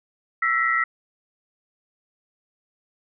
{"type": "tone cluster", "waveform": "sine", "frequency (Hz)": [1329, 1921, 2046], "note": ["E6", "B6", "C7"], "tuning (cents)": [14, -48, -39], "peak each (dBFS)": [-22, -22, -27], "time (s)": [0.42, 0.84], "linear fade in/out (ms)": 5, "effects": []}